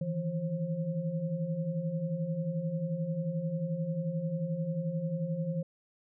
sine tone cluster, 155.7 / 167 / 534 Hz, D#3 / E3 / C5, +2 / +23 / +35 cents, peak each -37 / -32 / -38 dBFS, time 0.01-5.63 s, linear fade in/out 5 ms, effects none

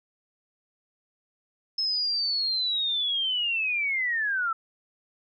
sine linear sweep, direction down, 5220 to 1305 Hz, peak -24 dBFS, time 1.78-4.53 s, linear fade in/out 5 ms, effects none

